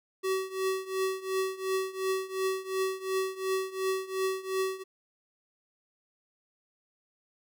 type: tone with tremolo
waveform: square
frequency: 380 Hz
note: F#4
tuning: 46 cents sharp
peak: -26 dBFS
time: 0.23-4.84 s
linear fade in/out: 20 ms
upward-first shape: triangle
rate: 2.8 Hz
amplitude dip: 90%
effects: none